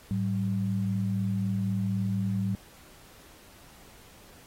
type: tone pair together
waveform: sine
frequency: 107.4 / 191.37 Hz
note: A2 / G3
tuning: -41 / -41 cents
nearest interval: minor seventh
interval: 1000 cents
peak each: -29 / -28 dBFS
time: 0.11-2.55 s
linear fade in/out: 0 ms
effects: pink hiss -54 dBFS RMS until 4.46 s + AAC 48 kbps